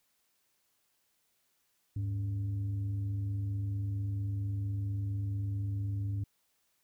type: tone with frequency modulation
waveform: sine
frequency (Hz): 102.7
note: G#2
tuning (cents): -19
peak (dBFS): -31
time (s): 1.96-6.24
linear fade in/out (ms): 5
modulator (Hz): 181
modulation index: 0.34
effects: white hiss -75 dBFS RMS until 6.83 s